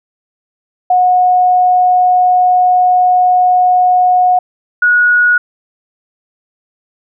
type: tone pair in turn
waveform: sine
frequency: 728 / 1456 Hz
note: F#5 / F#6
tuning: -28 / -28 cents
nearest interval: octave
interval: 1200 cents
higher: second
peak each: -6 dBFS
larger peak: neither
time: 0.9-4.39 / 4.82-5.38 s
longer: first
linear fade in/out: 5 ms
effects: none